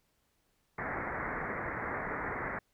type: low-pass noise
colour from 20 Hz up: white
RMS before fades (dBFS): -37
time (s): 0.78-2.59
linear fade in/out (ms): 5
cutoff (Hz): 2100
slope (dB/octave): 96
effects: pink hiss -75 dBFS RMS until 2.73 s